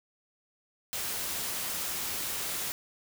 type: noise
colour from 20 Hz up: white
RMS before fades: -34 dBFS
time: 0.93-2.72 s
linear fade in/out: 0 ms
effects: none